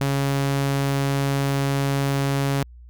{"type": "tone", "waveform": "sawtooth", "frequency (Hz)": 138.59, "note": "C#3", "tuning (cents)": 0, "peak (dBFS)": -16, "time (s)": [0.01, 2.63], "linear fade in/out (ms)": 0, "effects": ["added 60 Hz sine -41 dBFS peak until 2.89 s"]}